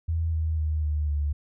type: tone with pitch steps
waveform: sine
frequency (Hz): 81.9 / 79.61 / 77.39 / 75.23 / 73.13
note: E2 / D#2 / D#2 / D2 / D2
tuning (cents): -11 / +40 / -9 / +42 / -7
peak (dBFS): -23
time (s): 0.08-1.33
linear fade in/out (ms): 10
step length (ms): 250
effects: none